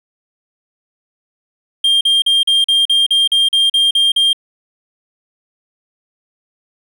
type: tone bursts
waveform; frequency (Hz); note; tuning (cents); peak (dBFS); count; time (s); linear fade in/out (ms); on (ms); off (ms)
triangle; 3200; G7; +35; -8; 12; 1.84-4.331; 5; 170; 41
effects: none